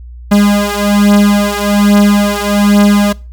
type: beating tone pair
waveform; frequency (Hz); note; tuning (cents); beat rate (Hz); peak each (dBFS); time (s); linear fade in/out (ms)
45% pulse; 203.9 / 205.1; G#3 / G#3; -32 / -21; 1.2; -10; 0.31-3.13; 10
effects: noise-tail reverb RT60 0.3 s tail -22 dB re dry + added 60 Hz sine -27 dBFS peak until 3.32 s